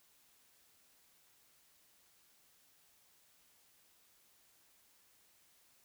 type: silence
effects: white hiss -69 dBFS RMS until 5.84 s